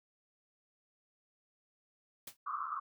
white noise with exponential decay, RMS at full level -41 dBFS, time 2.27-2.37 s, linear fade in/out 5 ms, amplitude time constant 21 ms
pink band-pass noise, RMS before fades -39 dBFS, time 2.46-2.8 s, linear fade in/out 10 ms, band 1100 to 1300 Hz, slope 96 dB/octave
effects none

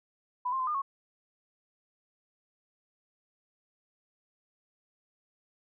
sine tone with pitch steps, 993 / 1056 / 1029 / 1211 / 1098 Hz, B5 / C6 / C6 / D#6 / C#6, +9 / +16 / -29 / -47 / -17 cents, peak -28 dBFS, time 0.45-0.82 s, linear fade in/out 10 ms, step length 74 ms, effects none

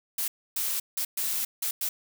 blue noise bursts at uneven times, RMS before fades -29 dBFS, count 6, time 0.18-0.28 / 0.56-0.8 / 0.97-1.05 / 1.17-1.45 / 1.62-1.71 / 1.81-1.89 s, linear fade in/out 5 ms, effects none

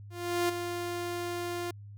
sawtooth tone with ADSR envelope, 349.3 Hz, F4, in tune, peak -21 dBFS, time 0.1-1.71 s, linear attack 390 ms, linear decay 10 ms, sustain -8 dB, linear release 5 ms, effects added 102 Hz sine -44 dBFS peak until 1.97 s

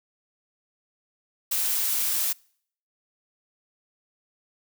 blue noise with amplitude modulation, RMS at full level -24 dBFS, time 1.51-2.33 s, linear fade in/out 10 ms, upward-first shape sine, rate 237 Hz, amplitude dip 30%, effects noise-tail reverb RT60 0.6 s tail -26 dB re dry

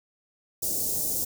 white band-stop noise, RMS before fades -28 dBFS, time 0.62-1.25 s, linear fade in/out 10 ms, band 590 to 5800 Hz, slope 24 dB/octave, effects none

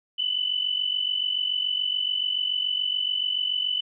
sine tone pair together, 2960 / 3007 Hz, F#7 / F#7, 0 / +27 cents, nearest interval unison, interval 27 cents, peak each -28 / -25 dBFS, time 0.18-3.81 s, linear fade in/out 10 ms, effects none

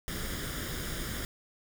pink noise with comb filter, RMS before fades -36 dBFS, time 0.08-1.25 s, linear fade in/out 0 ms, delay 0.58 ms, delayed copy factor +0.65, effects none

